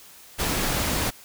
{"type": "noise", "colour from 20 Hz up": "pink", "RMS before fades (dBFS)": -25, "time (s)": [0.38, 1.11], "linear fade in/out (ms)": 20, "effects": ["white hiss -48 dBFS RMS until 1.24 s"]}